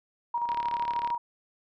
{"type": "tone with tremolo", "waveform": "sine", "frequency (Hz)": 949, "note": "A#5", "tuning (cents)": 31, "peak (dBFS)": -25, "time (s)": [0.34, 1.18], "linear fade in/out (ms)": 5, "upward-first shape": "square", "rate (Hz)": 13, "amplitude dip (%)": 45}
{"type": "click train", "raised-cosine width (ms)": 0.3, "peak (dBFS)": -22, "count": 23, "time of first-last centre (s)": [0.49, 1.103], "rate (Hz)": 35.9}
{"effects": []}